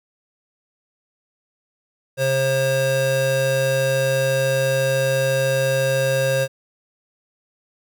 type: tone pair together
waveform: square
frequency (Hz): 134 / 536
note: C3 / C5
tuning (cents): +42 / +42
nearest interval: 2 octaves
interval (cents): 2400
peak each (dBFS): -24 / -19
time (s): 2.17-6.48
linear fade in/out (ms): 50
effects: none